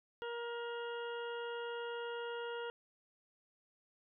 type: harmonic tone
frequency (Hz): 472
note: A#4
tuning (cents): +22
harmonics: 1 / 2 / 3 / 4 / 6 / 7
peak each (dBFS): -41 / -47 / -47 / -56 / -52 / -57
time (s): 0.22-2.7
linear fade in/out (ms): 0
effects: none